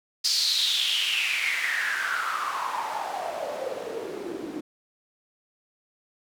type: noise with band-pass filter sweep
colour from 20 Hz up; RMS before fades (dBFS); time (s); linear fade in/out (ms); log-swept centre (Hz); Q
white; -28; 0.24-4.61; 10; 4900 to 290; 6.3
effects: none